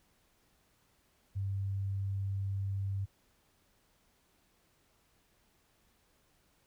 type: tone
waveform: sine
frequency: 98 Hz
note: G2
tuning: in tune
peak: -32 dBFS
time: 1.35-3.06 s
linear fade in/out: 20 ms
effects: pink hiss -71 dBFS RMS until 6.66 s